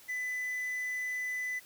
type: tone with quantisation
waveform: triangle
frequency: 2000 Hz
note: B6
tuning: 21 cents sharp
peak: -31 dBFS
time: 0.08-1.6 s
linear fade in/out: 20 ms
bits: 10
effects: white hiss -56 dBFS RMS until 1.65 s

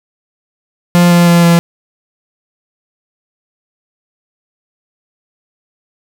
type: tone with pitch steps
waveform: 45% pulse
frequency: 174.61 / 173.1 / 171.61 / 170.13 Hz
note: F3 / F3 / F3 / F3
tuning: 0 / -15 / -30 / -45 cents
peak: -5 dBFS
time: 0.95-1.59 s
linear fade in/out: 0 ms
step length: 160 ms
effects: none

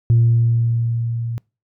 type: tone with level ramp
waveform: sine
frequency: 116.6 Hz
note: A#2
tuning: 1 cent sharp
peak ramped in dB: -8 to -22 dBFS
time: 0.1-1.38 s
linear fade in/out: 0 ms
effects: noise-tail reverb RT60 0.3 s tail -26 dB re dry + tanh soft clip ceiling -7 dBFS

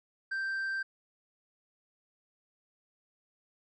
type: tone with tanh clipping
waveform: sine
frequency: 1568 Hz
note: G6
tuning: in tune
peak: -32 dBFS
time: 0.31-0.83 s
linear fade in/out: 10 ms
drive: 3 dB
effects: none

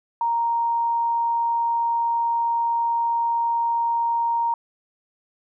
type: tone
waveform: sine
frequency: 932.3 Hz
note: A#5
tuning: in tune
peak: -19 dBFS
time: 0.21-4.54 s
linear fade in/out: 2 ms
effects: none

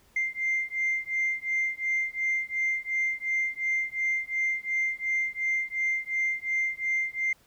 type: beating tone pair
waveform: sine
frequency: 2093 / 2095.8 Hz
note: C7 / C7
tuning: 0 / +2 cents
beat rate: 2.8 Hz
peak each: -28 dBFS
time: 0.16-7.33 s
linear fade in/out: 5 ms
effects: tanh soft clip ceiling -20 dBFS + pink hiss -62 dBFS RMS until 7.46 s

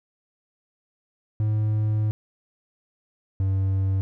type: tone pair in turn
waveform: triangle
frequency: 107.3 / 96.16 Hz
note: A2 / G2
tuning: -43 / -33 cents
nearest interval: major second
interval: 190 cents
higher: first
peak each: -18 dBFS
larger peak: neither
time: 1.4-2.11 / 3.4-4.01 s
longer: first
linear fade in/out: 0 ms
effects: none

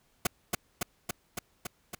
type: noise with echo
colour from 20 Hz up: pink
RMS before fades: -26 dBFS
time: 0.25-0.27 s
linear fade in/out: 5 ms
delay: 280 ms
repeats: 6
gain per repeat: -2 dB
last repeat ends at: 1.95 s
effects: pink hiss -69 dBFS RMS until 1.99 s

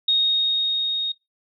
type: tone with level ramp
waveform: sine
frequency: 3729 Hz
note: A#7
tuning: in tune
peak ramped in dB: -15 to -22 dBFS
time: 0.08-1.12 s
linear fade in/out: 5 ms
effects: noise-tail reverb RT60 0.2 s tail -24 dB re dry

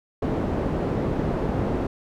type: low-pass noise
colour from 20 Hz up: white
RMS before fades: -25 dBFS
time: 0.22-1.87 s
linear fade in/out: 5 ms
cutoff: 410 Hz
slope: 12 dB/octave
effects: none

